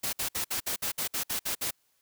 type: noise bursts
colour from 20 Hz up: white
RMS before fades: -31 dBFS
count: 11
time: 0.03-1.71 s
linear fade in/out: 10 ms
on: 100 ms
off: 58 ms
effects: white hiss -71 dBFS RMS until 2.01 s